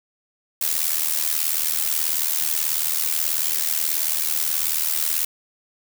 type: noise with amplitude modulation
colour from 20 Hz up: blue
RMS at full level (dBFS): -19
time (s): 0.61-5.25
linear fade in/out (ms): 5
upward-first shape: sine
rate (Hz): 78.4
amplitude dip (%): 80
effects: none